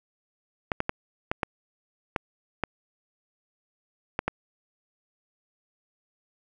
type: clicks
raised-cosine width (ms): 0.5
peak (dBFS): -10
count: 9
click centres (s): 0.718 / 0.804 / 0.894 / 1.315 / 1.432 / 2.162 / 2.637 / 4.191 / 4.28
effects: none